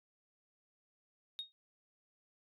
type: tone with exponential decay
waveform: sine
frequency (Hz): 3729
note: A#7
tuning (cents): 0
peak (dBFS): -34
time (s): 1.39-1.52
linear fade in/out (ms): 0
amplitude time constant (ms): 27
effects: tanh soft clip ceiling -34 dBFS